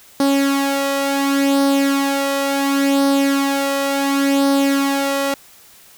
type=tone with flanger; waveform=sawtooth; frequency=277 Hz; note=C#4; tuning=1 cent flat; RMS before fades=-17 dBFS; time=0.2-5.34 s; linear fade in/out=2 ms; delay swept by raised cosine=0.2 to 1.6 ms; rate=0.7 Hz; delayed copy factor=+0.6; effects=white hiss -46 dBFS RMS until 5.97 s